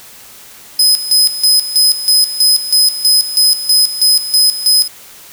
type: tone with tremolo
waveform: sawtooth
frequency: 5050 Hz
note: D#8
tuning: 25 cents sharp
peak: -4 dBFS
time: 0.79-4.88 s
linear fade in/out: 5 ms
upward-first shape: square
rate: 3.1 Hz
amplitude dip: 75%
effects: white hiss -37 dBFS RMS until 5.32 s